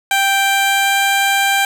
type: tone with pitch glide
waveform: 15% pulse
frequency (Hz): 785 to 789.5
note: G5 to G5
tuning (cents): +2 to +12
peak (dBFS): -6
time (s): 0.11-1.65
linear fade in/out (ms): 2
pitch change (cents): +10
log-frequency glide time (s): 0.38-1.01
effects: none